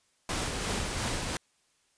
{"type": "noise with tremolo", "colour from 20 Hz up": "pink", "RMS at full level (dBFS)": -31, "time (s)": [0.29, 1.37], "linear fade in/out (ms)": 2, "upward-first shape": "sine", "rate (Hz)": 2.9, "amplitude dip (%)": 30, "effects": ["white hiss -70 dBFS RMS until 1.97 s", "resampled to 22050 Hz"]}